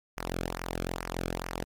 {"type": "tone with flanger", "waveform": "sawtooth", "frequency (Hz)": 43.65, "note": "F1", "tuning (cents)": 0, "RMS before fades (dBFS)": -35, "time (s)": [0.17, 1.64], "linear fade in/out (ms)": 0, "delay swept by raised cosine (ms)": [0.25, 1.07], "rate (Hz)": 2.3, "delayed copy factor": -0.8, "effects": ["MP3 96 kbps"]}